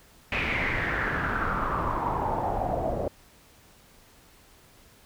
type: noise with low-pass filter sweep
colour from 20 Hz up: pink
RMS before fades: -28 dBFS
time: 0.32-3.08 s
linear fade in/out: 2 ms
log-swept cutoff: 2500 to 580 Hz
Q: 5
effects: pink hiss -56 dBFS RMS until 5.05 s